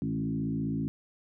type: tone with frequency modulation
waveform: sine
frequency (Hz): 212.2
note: G#3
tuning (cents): +38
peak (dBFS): -28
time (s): 0.02-0.88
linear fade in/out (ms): 0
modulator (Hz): 55.4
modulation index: 1.6
effects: none